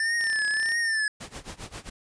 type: tone with vibrato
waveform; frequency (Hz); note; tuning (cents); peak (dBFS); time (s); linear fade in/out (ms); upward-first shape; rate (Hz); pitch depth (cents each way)
square; 1776; A6; +16; -24; 0-1.08; 2; triangle; 1.6; 94
type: click train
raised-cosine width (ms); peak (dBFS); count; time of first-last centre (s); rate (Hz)
0.2; -23; 18; 0.21-0.719; 33.4
type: noise with tremolo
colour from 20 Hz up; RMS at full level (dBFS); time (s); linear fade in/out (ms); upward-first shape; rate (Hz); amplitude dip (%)
pink; -37; 1.2-1.9; 10; sine; 7.5; 90
effects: resampled to 22050 Hz